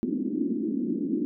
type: band-pass noise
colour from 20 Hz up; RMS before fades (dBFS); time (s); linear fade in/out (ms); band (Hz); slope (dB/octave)
white; -28; 0.03-1.25; 0; 210 to 320; 48
effects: none